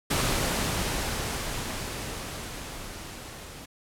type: noise with level ramp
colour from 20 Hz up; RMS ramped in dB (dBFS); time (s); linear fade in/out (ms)
pink; -25 to -43; 0.1-3.66; 10
effects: low-pass 12000 Hz 12 dB/octave